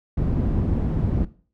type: low-pass noise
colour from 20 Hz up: white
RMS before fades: -22 dBFS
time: 0.17-1.25 s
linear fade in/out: 5 ms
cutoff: 160 Hz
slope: 12 dB/octave
effects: noise-tail reverb RT60 0.4 s tail -17 dB re dry